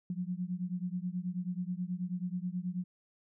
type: beating tone pair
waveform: sine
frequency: 176 / 185.3 Hz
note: F3 / F#3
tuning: +14 / +3 cents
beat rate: 9.3 Hz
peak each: -36 / -37 dBFS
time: 0.1-2.84 s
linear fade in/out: 2 ms
effects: none